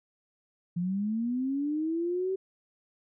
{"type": "linear sweep", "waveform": "sine", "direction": "up", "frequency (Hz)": [169.5, 385.8], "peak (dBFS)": -27, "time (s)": [0.76, 2.36], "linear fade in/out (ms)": 10, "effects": []}